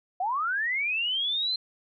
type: linear sweep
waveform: sine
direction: up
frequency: 698.5 to 4151 Hz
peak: -25 dBFS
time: 0.2-1.56 s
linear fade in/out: 5 ms
effects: none